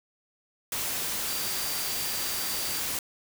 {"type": "tone in noise", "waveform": "sine", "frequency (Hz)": 4699, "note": "D8", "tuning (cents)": 0, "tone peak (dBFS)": -38, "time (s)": [1.28, 2.8], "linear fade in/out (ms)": 2, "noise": "white", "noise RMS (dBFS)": -31, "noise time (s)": [0.72, 2.99], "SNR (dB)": -10, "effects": []}